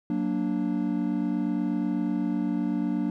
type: chord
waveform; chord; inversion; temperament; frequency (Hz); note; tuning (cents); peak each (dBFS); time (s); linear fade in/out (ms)
triangle; Gb augmented; none; equal; 185 / 233.1 / 293.7; Gb3 / Bb3 / D4; 0 / 0 / 0; -28 / -27 / -26; 0.1-3.1; 2
effects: none